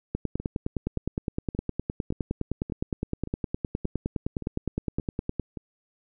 two click trains, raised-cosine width 3 ms, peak -22 / -14 dBFS, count 10 / 52, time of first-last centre 0.4-5.572 / 0.15-5.397 s, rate 1.74 / 9.72 Hz, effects none

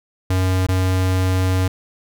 square tone with dropouts, 93 Hz, F#2, 9 cents sharp, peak -16 dBFS, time 0.3-1.68 s, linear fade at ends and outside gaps 5 ms, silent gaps 0.667-0.686 s, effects none

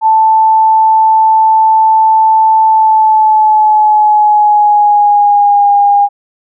sine tone with pitch glide, 880 to 811.6 Hz, A5 to G#5, 0 to -40 cents, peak -4 dBFS, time 0.01-6.09 s, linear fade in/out 50 ms, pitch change -140 cents, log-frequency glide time 2.66-5.71 s, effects none

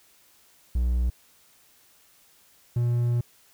triangle tone pair in turn, 60.7 / 120.01 Hz, B1 / B2, -29 / -49 cents, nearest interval octave, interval 1180 cents, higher second, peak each -19 dBFS, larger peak neither, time 0.75-1.1 / 2.76-3.21 s, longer second, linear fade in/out 5 ms, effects white hiss -59 dBFS RMS until 3.53 s

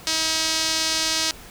sawtooth tone with band-pass filter, 319.4 Hz, D#4, 45 cents sharp, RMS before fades -23 dBFS, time 0.07-1.31 s, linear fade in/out 0 ms, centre 5100 Hz, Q 1.8, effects pink hiss -43 dBFS RMS until 1.5 s

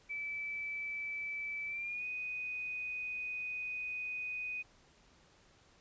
sine tone with pitch glide, 2311 to 2491 Hz, D7 to D#7, -28 to +1 cents, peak -37 dBFS, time 0.09-4.63 s, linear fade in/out 20 ms, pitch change +129 cents, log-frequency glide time 1.67-2.06 s, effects pink hiss -65 dBFS RMS until 5.8 s + resampled to 16000 Hz

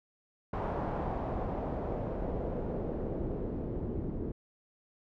pink noise with low-pass filter sweep, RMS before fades -35 dBFS, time 0.53-4.32 s, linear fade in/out 5 ms, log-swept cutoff 930 to 330 Hz, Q 1.6, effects none

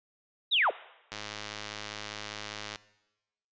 sine linear sweep, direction down, 3995 to 297.5 Hz, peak -22 dBFS, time 0.51-0.71 s, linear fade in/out 20 ms
click train, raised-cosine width 0.2 ms, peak -20 dBFS, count 173, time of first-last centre 1.12-2.758 s, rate 105 Hz
effects noise-tail reverb RT60 1.0 s tail -19 dB re dry + resampled to 16000 Hz

